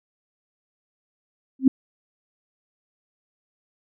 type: tone with exponential growth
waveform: sine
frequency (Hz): 264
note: C4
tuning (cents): +16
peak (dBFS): -7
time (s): 1.59-1.68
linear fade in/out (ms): 5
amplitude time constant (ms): 18
effects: none